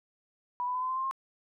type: tone with pitch steps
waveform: sine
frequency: 982 / 995.7 / 1009.6 / 1023.7 / 1038 / 1052.5 / 1067.2 Hz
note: B5 / B5 / B5 / C6 / C6 / C6 / C6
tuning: -10 / +14 / +38 / -38 / -14 / +10 / +34 cents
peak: -29 dBFS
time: 0.6-1.111 s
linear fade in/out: 0 ms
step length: 73 ms
effects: none